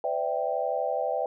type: chord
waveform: sine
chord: E minor seventh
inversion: second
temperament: equal with one note detuned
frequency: 506 / 587.3 / 659.3 / 784 Hz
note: B4 / D5 / E5 / G5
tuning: +42 / 0 / 0 / 0 cents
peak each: -31 dBFS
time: 0.04-1.26 s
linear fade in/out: 2 ms
effects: none